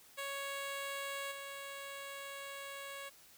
10% pulse tone with level steps, 555 Hz, C#5, 2 cents sharp, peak -31 / -36 dBFS, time 0.17-3.1 s, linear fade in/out 20 ms, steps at 1.31 s, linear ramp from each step 10 ms, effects white hiss -61 dBFS RMS until 3.37 s

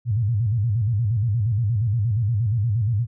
sine tone with vibrato, 110 Hz, A2, in tune, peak -18 dBFS, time 0.05-3.07 s, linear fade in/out 50 ms, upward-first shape square, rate 8.5 Hz, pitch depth 150 cents each way, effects none

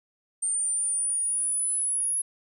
sine exponential sweep, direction up, 8870 to 10548 Hz, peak -24 dBFS, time 0.42-2.22 s, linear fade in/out 10 ms, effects none

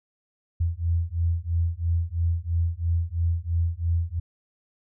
sine beating tone pair, 83 / 86 Hz, E2 / F2, +12 / -26 cents, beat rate 3 Hz, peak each -25 / -25 dBFS, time 0.6-4.2 s, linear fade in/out 10 ms, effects none

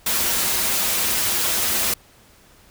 white noise with comb filter, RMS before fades -21 dBFS, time 0.06-1.94 s, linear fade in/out 5 ms, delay 6.9 ms, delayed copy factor -0.6, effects pink hiss -52 dBFS RMS until 2.7 s

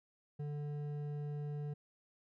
sine tone with hard clipping, 146.83 Hz, D3, in tune, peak -40 dBFS, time 0.39-1.74 s, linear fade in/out 10 ms, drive 8 dB, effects none

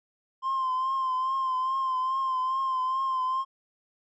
triangle tone with vibrato, 1046.5 Hz, C6, in tune, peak -22 dBFS, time 0.42-3.45 s, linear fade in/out 50 ms, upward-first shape triangle, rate 2.4 Hz, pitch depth 47 cents each way, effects tanh soft clip ceiling -21 dBFS + resampled to 16000 Hz

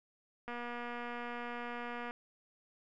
click train, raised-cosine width 0.5 ms, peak -28 dBFS, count 392, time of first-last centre 0.48-2.109 s, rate 240 Hz, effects none

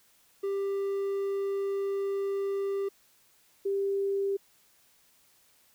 triangle / sine tone pair in turn, 395.1 / 395.1 Hz, G4 / G4, +14 / +14 cents, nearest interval unison, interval 0 cents, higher neither, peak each -26 dBFS, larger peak neither, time 0.43-2.89 / 3.65-4.37 s, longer first, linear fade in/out 10 ms, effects white hiss -64 dBFS RMS until 5.74 s

